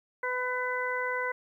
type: harmonic tone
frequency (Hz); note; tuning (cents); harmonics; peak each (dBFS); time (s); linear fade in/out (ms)
501; B4; +25; 1 / 2 / 3 / 4; -34 / -34 / -34 / -34; 0.23-1.32; 5
effects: 11-bit